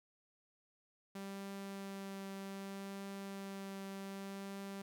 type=tone with vibrato; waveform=sawtooth; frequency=196 Hz; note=G3; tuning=in tune; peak=-40 dBFS; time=1.15-4.82 s; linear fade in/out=5 ms; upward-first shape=triangle; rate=0.65 Hz; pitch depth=10 cents each way; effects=none